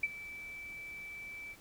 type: tone with ADSR envelope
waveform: sine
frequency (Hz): 2317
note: D7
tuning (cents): -24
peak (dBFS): -26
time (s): 0.03-1.56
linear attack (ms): 6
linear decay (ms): 34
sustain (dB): -17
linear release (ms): 47
effects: pink hiss -58 dBFS RMS until 1.6 s